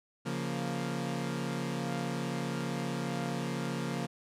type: chord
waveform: sawtooth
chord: Bb minor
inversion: first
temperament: equal with one note detuned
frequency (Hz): 139.39 / 174.61 / 233.1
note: Db3 / F3 / Bb3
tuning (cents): +10 / 0 / 0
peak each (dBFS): -33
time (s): 0.25-4.07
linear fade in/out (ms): 20
effects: low-pass 10000 Hz 12 dB/octave